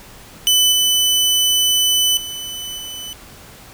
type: tone with level steps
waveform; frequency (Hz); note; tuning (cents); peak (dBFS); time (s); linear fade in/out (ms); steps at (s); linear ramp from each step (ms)
sawtooth; 3000; F#7; +23; -8 / -10 / -23 / -25; 0.47-3.13; 0; 0.72 / 2.17 / 2.78; 2
effects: pink hiss -41 dBFS RMS until 3.73 s